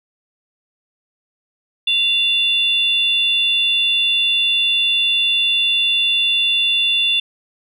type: tone pair together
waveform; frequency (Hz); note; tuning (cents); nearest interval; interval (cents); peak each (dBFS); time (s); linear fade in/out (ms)
sine; 2770 / 3490; F7 / A7; -15 / -15; major third; 400; -17 / -15; 1.87-7.2; 5
effects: tanh soft clip ceiling -6 dBFS